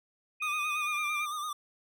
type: tone with pitch glide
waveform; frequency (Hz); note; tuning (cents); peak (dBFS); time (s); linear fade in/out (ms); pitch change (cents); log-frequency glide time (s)
sine; 2489 to 2375; D#7 to D7; 0 to +19; -31; 0.4-1.26; 20; -81; 0.77-1.03
type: tone with vibrato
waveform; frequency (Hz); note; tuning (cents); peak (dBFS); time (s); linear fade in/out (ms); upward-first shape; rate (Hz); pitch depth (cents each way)
square; 1208; D6; +48; -34; 0.42-1.53; 5; sine; 8.9; 57
effects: none